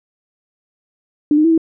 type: tone with pitch steps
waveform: sine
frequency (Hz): 296.4 / 306.8 / 329.2 / 324.1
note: D4 / D#4 / E4 / E4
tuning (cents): +16 / -24 / -2 / -29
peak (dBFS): -9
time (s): 1.31-1.578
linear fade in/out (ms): 2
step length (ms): 67
effects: none